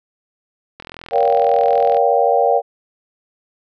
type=click train; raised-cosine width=0.3 ms; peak=-17 dBFS; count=50; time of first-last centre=0.8-1.969 s; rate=41.9 Hz
type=chord; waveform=sine; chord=G half-diminished seventh; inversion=first; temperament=just; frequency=470.4 / 564.5 / 705.6 / 784 Hz; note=Bb4 / Db5 / F5 / G5; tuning=+16 / +31 / +18 / 0 cents; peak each=-17 dBFS; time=1.11-2.62 s; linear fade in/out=50 ms
effects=none